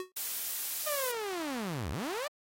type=tone with exponential decay; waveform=square; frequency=370 Hz; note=F#4; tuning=in tune; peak=-33 dBFS; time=0-0.12 s; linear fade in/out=1 ms; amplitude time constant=26 ms
type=noise; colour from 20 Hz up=blue; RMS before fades=-35 dBFS; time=0.16-1.12 s; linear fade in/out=10 ms
type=linear two-way sweep; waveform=sawtooth; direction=down then up; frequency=617 to 62.2 to 617 Hz; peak=-30 dBFS; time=0.86-2.28 s; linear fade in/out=10 ms; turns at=1.91 s
effects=AAC 48 kbps